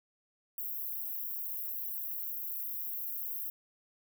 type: high-pass noise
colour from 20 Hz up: white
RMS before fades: -38 dBFS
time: 0.58-3.5 s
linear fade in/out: 2 ms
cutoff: 12000 Hz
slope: 96 dB/octave
effects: none